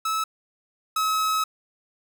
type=tone pair in turn; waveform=45% pulse; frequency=1300 / 1283.6 Hz; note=E6 / E6; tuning=-24 / -46 cents; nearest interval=unison; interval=22 cents; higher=first; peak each=-23 / -21 dBFS; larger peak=second; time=0.05-0.24 / 0.96-1.44 s; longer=second; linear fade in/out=5 ms; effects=none